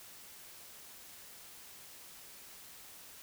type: silence
effects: white hiss -53 dBFS RMS until 3.22 s